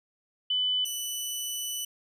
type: tone pair in turn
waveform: sine / 15% pulse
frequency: 3000 / 2978 Hz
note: F#7 / F#7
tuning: +23 / +11 cents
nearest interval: unison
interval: 12 cents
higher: first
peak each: -24 dBFS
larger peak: neither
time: 0.5-0.85 / 0.85-1.85 s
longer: second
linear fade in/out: 5 ms
effects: none